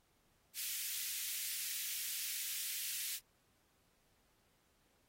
white high-pass noise, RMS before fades -41 dBFS, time 0.54-3.2 s, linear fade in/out 50 ms, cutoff 2000 Hz, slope 24 dB/octave, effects pink hiss -75 dBFS RMS until 5.08 s + AAC 48 kbps

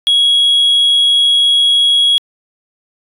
sine tone with amplitude modulation, 3322 Hz, G#7, in tune, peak -4 dBFS, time 0.07-2.18 s, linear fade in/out 0 ms, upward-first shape sine, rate 143 Hz, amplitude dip 30%, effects tanh soft clip ceiling -6 dBFS

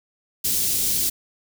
white band-stop noise, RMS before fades -22 dBFS, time 0.44-1.1 s, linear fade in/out 10 ms, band 290 to 4300 Hz, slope 12 dB/octave, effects none

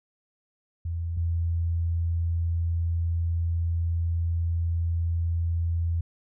sine tone pair in turn, 84.1 / 84.1 Hz, E2 / E2, +35 / +35 cents, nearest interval unison, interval 0 cents, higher neither, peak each -27 / -23 dBFS, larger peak second, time 0.85-1.17 / 1.17-6.01 s, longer second, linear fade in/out 5 ms, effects none

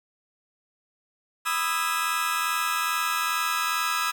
sawtooth chord, E major seventh, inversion second, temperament just, 988.9 / 1236.1 / 1318.5 / 1648.1 Hz, B5 / D#6 / E6 / G#6, +2 / -12 / 0 / -14 cents, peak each -29 / -25 / -24 / -28 dBFS, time 1.45-4.12 s, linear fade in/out 20 ms, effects 9-bit

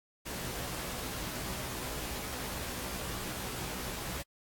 pink noise with comb filter, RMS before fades -39 dBFS, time 0.25-4.23 s, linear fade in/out 20 ms, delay 16 ms, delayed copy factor +0.8, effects AAC 64 kbps

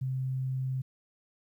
sine tone, 130.81 Hz, C3, in tune, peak -29 dBFS, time 0.01-0.82 s, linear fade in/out 10 ms, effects 11-bit

